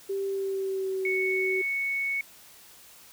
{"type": "tone with pitch glide", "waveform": "sine", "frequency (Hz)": [392, 378.2], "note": ["G4", "F#4"], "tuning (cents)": [0, 38], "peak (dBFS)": -27, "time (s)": [0.09, 1.62], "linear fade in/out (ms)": 10, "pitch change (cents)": -62, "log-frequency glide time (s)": [0.25, 1.11]}
{"type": "tone", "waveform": "sine", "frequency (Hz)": 2215, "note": "C#7", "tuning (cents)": -2, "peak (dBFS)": -26, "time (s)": [1.05, 2.21], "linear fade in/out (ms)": 2}
{"effects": ["white hiss -52 dBFS RMS until 3.12 s"]}